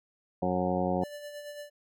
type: harmonic tone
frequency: 91.1 Hz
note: F#2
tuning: 26 cents flat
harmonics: 1 / 2 / 3 / 4 / 5 / 6 / 8 / 9 / 10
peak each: -40 / -31 / -36 / -35 / -38 / -32 / -33 / -39 / -42 dBFS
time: 0.42-1.04 s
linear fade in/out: 5 ms
type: tone with tremolo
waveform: square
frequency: 586 Hz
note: D5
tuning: 4 cents flat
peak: -39 dBFS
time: 1.01-1.7 s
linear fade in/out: 50 ms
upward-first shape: sine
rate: 8.9 Hz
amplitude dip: 45%
effects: none